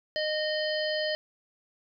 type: harmonic tone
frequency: 615 Hz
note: D#5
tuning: 20 cents flat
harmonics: 1 / 3 / 5 / 7 / 8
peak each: -29 / -34 / -36 / -37 / -38 dBFS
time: 0.16-1.15 s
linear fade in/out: 0 ms
effects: none